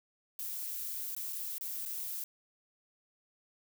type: noise with dropouts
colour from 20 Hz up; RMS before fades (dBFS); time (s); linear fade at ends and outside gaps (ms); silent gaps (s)
violet; -39; 0.39-2.24; 1; 1.15-1.165 / 1.325-1.329 / 1.582-1.61 / 1.853-1.859
effects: none